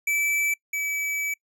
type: tone pair in turn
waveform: square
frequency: 2313 / 2294 Hz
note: D7 / D7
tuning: -27 / -41 cents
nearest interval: unison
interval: 14 cents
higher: first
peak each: -22 / -26 dBFS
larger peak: first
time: 0.07-0.54 / 0.73-1.34 s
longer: second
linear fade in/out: 5 ms
effects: noise-tail reverb RT60 0.1 s tail -24 dB re dry